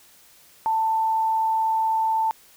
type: tone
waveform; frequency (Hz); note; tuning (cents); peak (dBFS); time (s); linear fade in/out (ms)
sine; 888; A5; +16; -19; 0.66-2.31; 0
effects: white hiss -53 dBFS RMS until 2.56 s